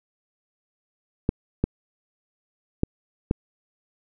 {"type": "clicks", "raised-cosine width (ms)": 3, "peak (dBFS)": -7, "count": 4, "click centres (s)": [1.291, 1.64, 2.834, 3.311], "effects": []}